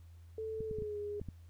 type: tone with pitch glide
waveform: sine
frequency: 440 to 412.9 Hz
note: A4 to G#4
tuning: 0 to -10 cents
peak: -37 dBFS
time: 0.38-1.2 s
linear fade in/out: 2 ms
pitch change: -110 cents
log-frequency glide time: 0.66-0.98 s
type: clicks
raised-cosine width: 5 ms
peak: -30 dBFS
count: 6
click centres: 0.606 / 0.712 / 0.786 / 0.822 / 1.215 / 1.287 s
effects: added 84 Hz sine -52 dBFS peak until 1.49 s + pink hiss -72 dBFS RMS until 1.49 s